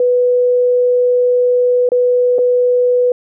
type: tone with dropouts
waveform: sine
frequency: 493.9 Hz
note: B4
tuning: in tune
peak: -9 dBFS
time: 0-3.12 s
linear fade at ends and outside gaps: 2 ms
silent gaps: 1.89-1.918 / 2.384-2.389 s
effects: none